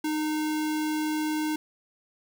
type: tone with sample-and-hold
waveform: sine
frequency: 308.1 Hz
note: D#4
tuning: 17 cents flat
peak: -25 dBFS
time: 0.04-1.56 s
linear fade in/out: 5 ms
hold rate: 1225 Hz
effects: none